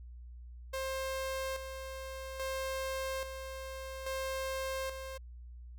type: tone with tremolo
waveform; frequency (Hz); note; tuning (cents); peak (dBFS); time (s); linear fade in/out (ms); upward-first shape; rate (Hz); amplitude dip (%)
sawtooth; 530; C5; +22; -31; 0.73-5.18; 10; square; 0.6; 55
effects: added 60 Hz sine -46 dBFS peak until 5.78 s